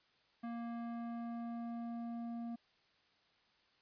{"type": "tone with low-pass filter sweep", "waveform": "square", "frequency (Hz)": 233.9, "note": "A#3", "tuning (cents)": 6, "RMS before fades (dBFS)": -43, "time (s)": [0.43, 2.56], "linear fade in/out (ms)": 10, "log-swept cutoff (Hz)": [1500, 600], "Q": 0.92, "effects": ["white hiss -72 dBFS RMS until 3.81 s", "resampled to 11025 Hz"]}